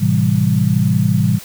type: chord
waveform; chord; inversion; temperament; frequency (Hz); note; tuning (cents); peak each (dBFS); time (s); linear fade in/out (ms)
sine; A minor seventh; none; equal; 110 / 130.81 / 164.81 / 196; A2 / C3 / E3 / G3; 0 / 0 / 0 / 0; -17; 0-1.39; 20
effects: white hiss -36 dBFS RMS until 1.44 s